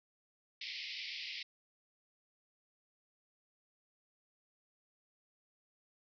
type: band-pass noise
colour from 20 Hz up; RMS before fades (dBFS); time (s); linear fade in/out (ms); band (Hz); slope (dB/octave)
pink; -44; 0.61-1.43; 5; 2000 to 5300; 96
effects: none